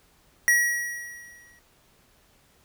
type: tone with exponential decay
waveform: square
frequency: 1913 Hz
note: A#6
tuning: 44 cents sharp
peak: -16 dBFS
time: 0.48-1.59 s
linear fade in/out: 0 ms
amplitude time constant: 240 ms
effects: pink hiss -61 dBFS RMS until 2.64 s